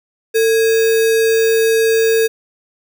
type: tone with sample-and-hold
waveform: sine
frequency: 449.2 Hz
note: A4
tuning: 36 cents sharp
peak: -10 dBFS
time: 0.34-2.28 s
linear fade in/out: 20 ms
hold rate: 2100 Hz
effects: none